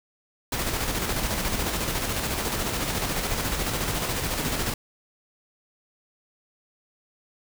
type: noise with tremolo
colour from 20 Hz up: pink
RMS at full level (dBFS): -26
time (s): 0.52-4.74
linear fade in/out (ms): 5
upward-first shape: square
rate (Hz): 14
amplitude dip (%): 35
effects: none